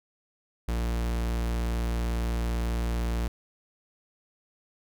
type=tone; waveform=45% pulse; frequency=57.9 Hz; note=A#1; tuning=11 cents flat; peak=-26 dBFS; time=0.68-3.28 s; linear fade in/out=5 ms; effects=none